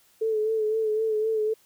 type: tone with vibrato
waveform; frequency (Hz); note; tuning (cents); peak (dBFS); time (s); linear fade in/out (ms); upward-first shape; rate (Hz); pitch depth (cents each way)
sine; 436.2; A4; -15; -22; 0.21-1.54; 10; sine; 3.9; 39
effects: white hiss -61 dBFS RMS until 1.65 s